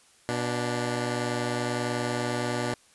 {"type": "tone pair together", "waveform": "10% pulse", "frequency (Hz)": [121.57, 293.7], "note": ["B2", "D4"], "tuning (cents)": [-27, 0], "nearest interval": "octave + minor third", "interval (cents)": 1527, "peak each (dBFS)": [-20, -24], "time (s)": [0.29, 2.74], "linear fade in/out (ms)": 0, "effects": ["white hiss -59 dBFS RMS until 2.94 s", "resampled to 24000 Hz"]}